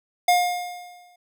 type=tone with exponential decay; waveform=square; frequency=712 Hz; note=F5; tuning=33 cents sharp; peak=-14 dBFS; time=0.28-1.16 s; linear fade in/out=5 ms; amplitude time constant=190 ms; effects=none